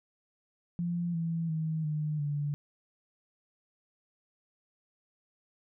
sine tone with pitch steps, 172.8 / 165.57 / 158.64 / 152 / 145.64 Hz, F3 / E3 / D#3 / D#3 / D3, -18 / +8 / +34 / -40 / -14 cents, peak -29 dBFS, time 0.79-2.54 s, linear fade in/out 0 ms, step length 350 ms, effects none

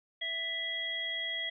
harmonic tone, 659.3 Hz, E5, in tune, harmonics 1 / 3 / 5, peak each -47 / -36 / -35 dBFS, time 0.21-1.5 s, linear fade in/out 10 ms, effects none

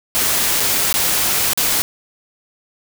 white noise with dropouts, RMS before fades -17 dBFS, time 0.15-1.82 s, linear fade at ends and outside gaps 0 ms, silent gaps 0.599-0.603 / 0.927-0.94 / 1.533-1.575 s, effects none

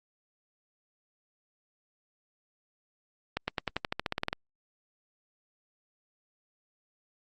accelerating click train, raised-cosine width 0.3 ms, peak -13 dBFS, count 14, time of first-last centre 3.37-4.33 s, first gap 110 ms, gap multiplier 0.93, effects Opus 48 kbps

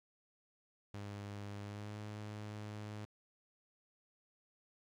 sawtooth tone with pitch glide, 101.8 to 105.39 Hz, G#2 to G#2, -34 to +26 cents, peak -40 dBFS, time 0.94-3.05 s, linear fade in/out 0 ms, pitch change +60 cents, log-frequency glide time 1.61-1.97 s, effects low-pass 7000 Hz 12 dB/octave + 12-bit

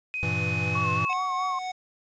sine tone with pitch glide, 2510 to 2596 Hz, D#7 to E7, +15 to -27 cents, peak -28 dBFS, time 0.14-1.13 s, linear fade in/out 0 ms, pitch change +58 cents, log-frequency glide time 0.64-0.89 s
square chord, E diminished, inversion first, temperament equal with one note detuned, 98 / 118.03 / 164.81 Hz, G2 / Bb2 / E3, 0 / +22 / 0 cents, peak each -32 dBFS, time 0.23-1.05 s, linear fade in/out 0 ms
sine tone with vibrato, 1101 Hz, C#6, 12 cents flat, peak -26 dBFS, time 0.75-1.59 s, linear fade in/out 5 ms, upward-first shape sine, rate 4.6 Hz, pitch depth 56 cents each way
square tone with tremolo, 740 Hz, F#5, in tune, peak -30 dBFS, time 1.09-1.72 s, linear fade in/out 10 ms, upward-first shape sine, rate 3.7 Hz, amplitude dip 35%
effects resampled to 16000 Hz + 9-bit

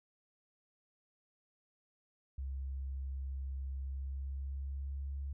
sine tone with pitch glide, 67.2 to 69.41 Hz, C2 to C#2, +47 to +3 cents, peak -37 dBFS, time 2.38-5.33 s, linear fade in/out 5 ms, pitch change +56 cents, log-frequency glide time 3.81-5.21 s, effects none

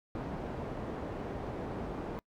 white low-pass noise, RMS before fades -39 dBFS, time 0.15-2.19 s, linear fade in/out 0 ms, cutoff 540 Hz, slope 12 dB/octave, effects noise-tail reverb RT60 0.1 s tail -25 dB re dry

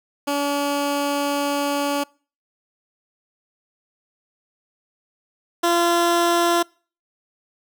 15% pulse tone pair in turn, 285.4 / 343.1 Hz, D4 / F4, -49 / -31 cents, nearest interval minor third, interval 318 cents, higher second, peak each -14 / -10 dBFS, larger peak second, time 0.27-2.04 / 5.63-6.63 s, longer first, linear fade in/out 10 ms, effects noise-tail reverb RT60 0.4 s tail -26 dB re dry

